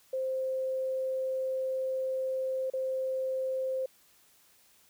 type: tone with dropouts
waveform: sine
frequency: 523.3 Hz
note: C5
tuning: in tune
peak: -29 dBFS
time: 0.13-3.86 s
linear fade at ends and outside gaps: 5 ms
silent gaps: 2.701-2.735 s
effects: white hiss -63 dBFS RMS until 4.89 s